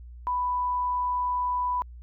sine tone, 991 Hz, B5, 6 cents sharp, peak -24 dBFS, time 0.27-1.82 s, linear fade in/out 0 ms, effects added 60 Hz sine -41 dBFS peak until 2.02 s

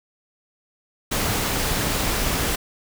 pink noise, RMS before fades -23 dBFS, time 1.11-2.56 s, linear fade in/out 10 ms, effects none

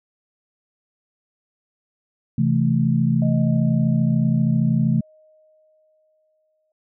sine chord, A minor, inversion first, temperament just, 132 / 165 / 220 Hz, C3 / E3 / A3, +16 / +2 / 0 cents, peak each -20 dBFS, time 2.38-5.01 s, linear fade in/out 5 ms
sine tone with exponential decay, 622.3 Hz, D#5, in tune, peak -28 dBFS, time 3.22-6.72 s, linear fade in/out 2 ms, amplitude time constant 760 ms
effects none

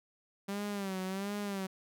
sawtooth tone with vibrato, 196 Hz, G3, in tune, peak -31 dBFS, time 0.48-1.67 s, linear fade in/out 10 ms, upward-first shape sine, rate 1.4 Hz, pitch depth 86 cents each way, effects none

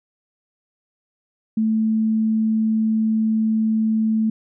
sine tone, 220 Hz, A3, in tune, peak -16 dBFS, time 1.57-4.3 s, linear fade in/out 5 ms, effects none

